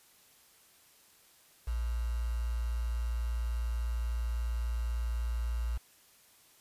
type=tone with quantisation; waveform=sine; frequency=58.2 Hz; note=A#1; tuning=2 cents flat; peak=-30 dBFS; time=1.67-5.78 s; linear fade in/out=10 ms; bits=8; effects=white hiss -62 dBFS RMS until 6.6 s + resampled to 32000 Hz